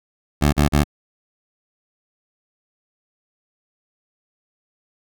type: tone bursts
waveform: 15% pulse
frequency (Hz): 73.3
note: D2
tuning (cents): -3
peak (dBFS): -7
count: 3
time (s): 0.41-0.842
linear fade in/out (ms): 20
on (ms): 120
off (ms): 36
effects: none